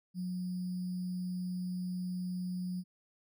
sine tone with sample-and-hold, 181.1 Hz, F#3, 37 cents flat, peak -34 dBFS, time 0.14-2.84 s, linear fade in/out 50 ms, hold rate 4900 Hz, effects none

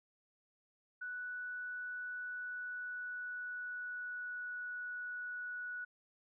sine tone with pitch glide, 1480 to 1470.6 Hz, F#6 to F#6, 0 to -11 cents, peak -40 dBFS, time 1.01-5.85 s, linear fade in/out 10 ms, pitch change -11 cents, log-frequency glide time 2.21-4.58 s, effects none

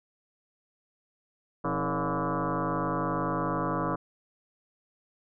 sine tone with frequency modulation, 415.3 Hz, G#4, in tune, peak -26 dBFS, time 1.64-3.96 s, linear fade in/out 10 ms, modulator 147 Hz, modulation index 6, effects none

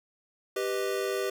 square chord, G augmented, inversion none, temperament equal, 392 / 493.9 / 622.3 Hz, G4 / B4 / D#5, 0 / 0 / 0 cents, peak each -31 / -34 / -37 dBFS, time 0.56-1.3 s, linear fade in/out 5 ms, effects none

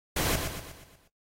pink noise with echo, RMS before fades -28 dBFS, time 0.16-0.36 s, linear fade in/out 5 ms, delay 120 ms, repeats 6, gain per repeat -6 dB, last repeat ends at 1.08 s, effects noise-tail reverb RT60 0.2 s tail -25 dB re dry + AAC 48 kbps

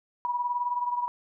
sine beating tone pair, 970 / 989 Hz, B5 / B5, -31 / +2 cents, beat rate 19 Hz, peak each -27 / -33 dBFS, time 0.25-1.08 s, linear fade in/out 0 ms, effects none

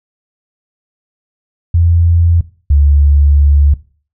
sine tone pair in turn, 84.8 / 71.88 Hz, E2 / D2, +50 / -37 cents, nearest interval minor third, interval 287 cents, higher first, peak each -6 / -5 dBFS, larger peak second, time 1.74-2.41 / 2.7-3.74 s, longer second, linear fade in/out 5 ms, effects noise-tail reverb RT60 0.4 s tail -18 dB re dry

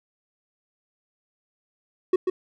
triangle tone with echo, 370.1 Hz, F#4, in tune, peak -13 dBFS, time 2.13-2.16 s, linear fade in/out 5 ms, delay 140 ms, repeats 1, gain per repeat -5 dB, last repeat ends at 2.3 s, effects none

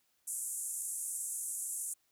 white band-pass noise, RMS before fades -39 dBFS, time 0.27-1.94 s, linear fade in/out 10 ms, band 7300 to 11000 Hz, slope 48 dB/octave, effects white hiss -75 dBFS RMS until 2.11 s

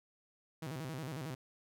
sawtooth tone with vibrato, 143.9 Hz, D3, 35 cents flat, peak -36 dBFS, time 0.62-1.35 s, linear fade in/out 5 ms, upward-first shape square, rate 11 Hz, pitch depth 190 cents each way, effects none

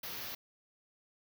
white band-stop noise, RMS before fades -42 dBFS, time 0.03-0.35 s, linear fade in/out 5 ms, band 6000 to 12000 Hz, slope 48 dB/octave, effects none

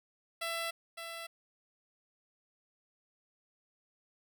10% pulse tone with echo, 668 Hz, E5, 23 cents sharp, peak -26 dBFS, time 0.41-0.71 s, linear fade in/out 10 ms, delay 560 ms, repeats 1, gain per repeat -7 dB, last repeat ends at 1.27 s, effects none

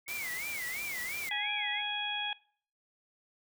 sine tone with vibrato, 2151 Hz, C7, 47 cents sharp, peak -36 dBFS, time 0.06-1.83 s, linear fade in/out 50 ms, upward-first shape sine, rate 2.9 Hz, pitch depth 180 cents each way
white noise, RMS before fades -42 dBFS, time 0.08-1.29 s, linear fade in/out 0 ms
harmonic tone, 830.6 Hz, G#5, in tune, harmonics 1 / 2 / 3 / 4, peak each -39 / -40 / -38 / -35 dBFS, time 1.31-2.33 s, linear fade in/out 2 ms
effects noise-tail reverb RT60 0.5 s tail -21 dB re dry

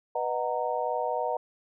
sine chord, B major seventh, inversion none, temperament just, 493.9 / 617.4 / 740.8 / 926 Hz, B4 / D#5 / F#5 / A#5, 0 / -14 / +2 / -12 cents, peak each -32 dBFS, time 0.15-1.37 s, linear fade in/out 5 ms, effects none

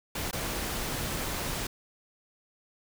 pink noise with dropouts, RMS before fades -33 dBFS, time 0.15-1.67 s, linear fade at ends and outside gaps 5 ms, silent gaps 0.312-0.329 s, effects none

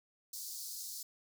pink high-pass noise, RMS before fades -44 dBFS, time 0.33-1.03 s, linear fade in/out 5 ms, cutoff 4400 Hz, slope 48 dB/octave, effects none

